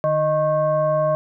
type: tone with frequency modulation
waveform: sine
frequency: 620 Hz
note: D#5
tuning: 6 cents flat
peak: -16 dBFS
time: 0.04-1.15 s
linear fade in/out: 0 ms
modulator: 469 Hz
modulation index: 0.73
effects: none